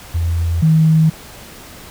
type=tone pair in turn; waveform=sine; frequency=84.1 / 158.76 Hz; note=E2 / D#3; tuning=+35 / +35 cents; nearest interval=major seventh; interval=1100 cents; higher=second; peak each=-14 / -8 dBFS; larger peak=second; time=0.14-0.62 / 0.62-1.1 s; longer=neither; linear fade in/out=10 ms; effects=pink hiss -37 dBFS RMS until 1.9 s